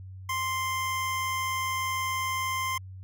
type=tone; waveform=25% pulse; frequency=1046.5 Hz; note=C6; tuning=in tune; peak=-24 dBFS; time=0.29-2.78 s; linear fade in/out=5 ms; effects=added 94 Hz sine -40 dBFS peak until 3.03 s